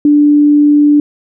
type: tone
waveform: sine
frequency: 293.7 Hz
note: D4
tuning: in tune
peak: -4 dBFS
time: 0.05-1 s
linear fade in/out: 2 ms
effects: none